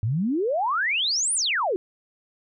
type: exponential two-way sweep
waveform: sine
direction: up then down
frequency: 100 to 10070 to 342.3 Hz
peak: -21 dBFS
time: 0.03-1.76 s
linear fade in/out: 0 ms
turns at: 1.34 s
effects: none